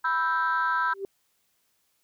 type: chord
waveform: sine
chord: E minor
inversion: second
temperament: equal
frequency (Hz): 987.8 / 1318.5 / 1568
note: B5 / E6 / G6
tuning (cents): 0 / 0 / 0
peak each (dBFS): -26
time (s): 0.04-0.94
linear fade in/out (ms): 10
type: tone with exponential growth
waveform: sine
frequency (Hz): 392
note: G4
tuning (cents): 0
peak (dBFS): -26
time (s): 0.86-1.05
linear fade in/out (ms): 1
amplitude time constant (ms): 40
effects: tanh soft clip ceiling -17 dBFS + white hiss -71 dBFS RMS until 2.03 s